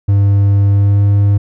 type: tone with pitch glide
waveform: triangle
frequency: 100 to 101.05 Hz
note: G2 to G#2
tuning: +35 to -47 cents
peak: -5 dBFS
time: 0.08-1.38 s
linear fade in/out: 10 ms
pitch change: +18 cents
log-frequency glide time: 0.71-1.02 s
effects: none